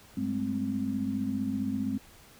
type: tone cluster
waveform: sine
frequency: 100.5 / 198.3 / 213.5 / 262.4 Hz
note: G2 / G3 / G#3 / C4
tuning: +44 / +20 / +48 / +5 cents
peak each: -40 / -38 / -32 / -31 dBFS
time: 0.17-1.98 s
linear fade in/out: 5 ms
effects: pink hiss -55 dBFS RMS until 2.39 s